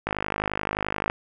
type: click train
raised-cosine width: 0.5 ms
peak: -10 dBFS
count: 54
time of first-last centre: 0.07-1.099 s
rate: 51.5 Hz
effects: none